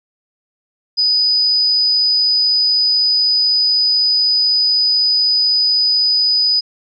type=tone; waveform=sine; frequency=4978 Hz; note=D#8; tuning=in tune; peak=-11 dBFS; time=0.97-6.61 s; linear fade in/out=20 ms; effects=none